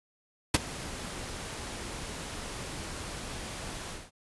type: noise with ADSR envelope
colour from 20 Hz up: pink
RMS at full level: -19 dBFS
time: 0.54-4.11 s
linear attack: 5 ms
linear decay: 27 ms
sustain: -20 dB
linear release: 210 ms
effects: resampled to 24000 Hz